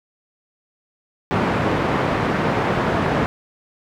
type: band-pass noise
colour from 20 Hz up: pink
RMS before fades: -20 dBFS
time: 1.31-3.26 s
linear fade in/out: 0 ms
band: 120 to 1600 Hz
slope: 12 dB/octave
effects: none